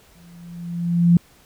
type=tone with exponential growth; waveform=sine; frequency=172 Hz; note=F3; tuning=26 cents flat; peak=-8 dBFS; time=0.15-1.17 s; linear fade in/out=2 ms; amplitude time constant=220 ms; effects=pink hiss -53 dBFS RMS until 1.45 s